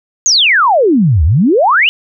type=exponential two-way sweep; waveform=sine; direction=down then up; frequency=6830 to 69.9 to 3080 Hz; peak=-6 dBFS; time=0.26-1.89 s; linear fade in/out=0 ms; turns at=1.24 s; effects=none